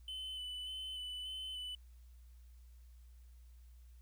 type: tone with vibrato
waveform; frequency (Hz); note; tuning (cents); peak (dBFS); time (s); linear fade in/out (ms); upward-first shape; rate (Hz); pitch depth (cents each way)
triangle; 3018; F#7; +34; -40; 0.08-1.75; 2; square; 1.7; 16
effects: added 60 Hz sine -55 dBFS peak until 4.01 s + white hiss -75 dBFS RMS until 4.01 s